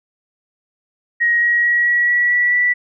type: tone with pitch steps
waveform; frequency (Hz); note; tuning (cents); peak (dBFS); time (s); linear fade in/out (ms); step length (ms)
sine; 1888 / 1900 / 1912.1 / 1924.3 / 1936.6 / 1948.9 / 1961.4; A#6 / A#6 / A#6 / B6 / B6 / B6 / B6; +22 / +33 / +43 / -45 / -34 / -23 / -12; -12; 1.2-2.74; 20; 220
effects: none